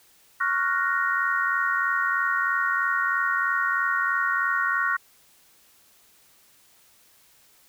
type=chord; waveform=sine; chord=Gb major seventh; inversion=second; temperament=equal; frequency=1108.7 / 1396.9 / 1480 / 1864.7 Hz; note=Db6 / F6 / Gb6 / Bb6; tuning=0 / 0 / 0 / 0 cents; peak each=-27 dBFS; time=0.4-4.97 s; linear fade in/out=10 ms; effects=white hiss -58 dBFS RMS until 7.68 s